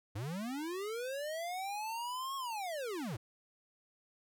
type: linear two-way sweep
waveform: square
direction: up then down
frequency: 92.5 to 1103 to 92.5 Hz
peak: -38 dBFS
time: 0.15-3.17 s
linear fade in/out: 10 ms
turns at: 2.36 s
effects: none